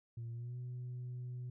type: tone with pitch glide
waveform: sine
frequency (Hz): 116.54 to 124.19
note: A#2 to B2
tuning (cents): 0 to +10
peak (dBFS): -39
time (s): 0.17-1.5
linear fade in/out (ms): 5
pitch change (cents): +110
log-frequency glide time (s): 0.32-0.57
effects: tanh soft clip ceiling -39 dBFS